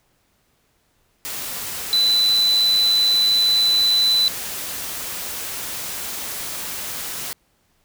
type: tone in noise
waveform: sine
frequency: 3998 Hz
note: B7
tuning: 20 cents sharp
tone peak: -14 dBFS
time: 1.93-4.28 s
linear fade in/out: 0 ms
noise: white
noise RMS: -29 dBFS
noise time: 1.25-7.33 s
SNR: +12 dB
effects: pink hiss -64 dBFS RMS until 7.84 s